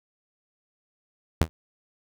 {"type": "tone with exponential decay", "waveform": "sawtooth", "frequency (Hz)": 81, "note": "E2", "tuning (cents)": -30, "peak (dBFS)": -11, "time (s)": [1.41, 1.49], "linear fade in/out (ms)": 0, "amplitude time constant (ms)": 16, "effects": []}